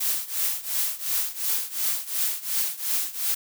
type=noise with tremolo; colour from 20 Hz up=blue; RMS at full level=-23 dBFS; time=0-3.35 s; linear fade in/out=10 ms; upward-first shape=triangle; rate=2.8 Hz; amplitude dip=90%; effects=none